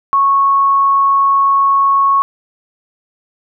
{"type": "tone", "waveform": "sine", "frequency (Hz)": 1103, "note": "C#6", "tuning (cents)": -9, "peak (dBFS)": -8, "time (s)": [0.13, 2.22], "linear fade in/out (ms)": 0, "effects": []}